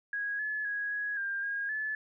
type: tone with pitch steps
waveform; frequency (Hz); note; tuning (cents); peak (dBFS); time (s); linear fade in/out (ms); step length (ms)
sine; 1652 / 1714 / 1658 / 1668 / 1597 / 1630 / 1729; G#6 / A6 / G#6 / G#6 / G6 / G#6 / A6; -10 / -46 / -3 / +7 / +32 / -33 / -31; -31; 0.13-1.95; 2; 260
effects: none